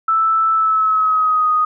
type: tone with pitch glide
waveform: sine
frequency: 1318.5 to 1244.5 Hz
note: E6 to D#6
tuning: 0 to 0 cents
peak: -12 dBFS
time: 0.08-1.65 s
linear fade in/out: 5 ms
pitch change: -100 cents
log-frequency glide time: 0.53-1.5 s
effects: none